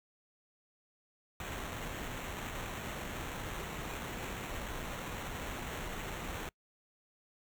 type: noise with sample-and-hold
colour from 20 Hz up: pink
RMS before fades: -41 dBFS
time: 1.4-6.49 s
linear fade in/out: 2 ms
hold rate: 4900 Hz
effects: noise-tail reverb RT60 0.1 s tail -26 dB re dry